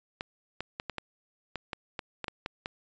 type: clicks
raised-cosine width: 0.3 ms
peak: -18 dBFS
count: 12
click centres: 0.209 / 0.606 / 0.799 / 0.897 / 0.983 / 1.557 / 1.732 / 1.992 / 2.243 / 2.282 / 2.461 / 2.659 s
effects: resampled to 16000 Hz